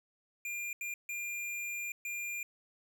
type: tone bursts at uneven times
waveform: square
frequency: 2400 Hz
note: D7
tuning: 37 cents sharp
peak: -37 dBFS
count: 4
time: 0.45-0.73 / 0.81-0.94 / 1.09-1.92 / 2.05-2.43 s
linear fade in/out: 2 ms
effects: none